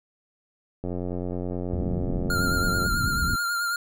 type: click train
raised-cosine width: 2 ms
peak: -18 dBFS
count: 182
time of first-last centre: 0.84-2.862 s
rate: 89.5 Hz
type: low-pass noise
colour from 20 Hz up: pink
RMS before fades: -28 dBFS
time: 1.73-3.36 s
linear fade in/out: 5 ms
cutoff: 270 Hz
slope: 24 dB/octave
type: tone with vibrato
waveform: square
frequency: 1400 Hz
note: F6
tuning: 4 cents sharp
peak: -25 dBFS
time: 2.3-3.76 s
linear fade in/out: 2 ms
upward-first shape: sine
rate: 9.2 Hz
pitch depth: 34 cents each way
effects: none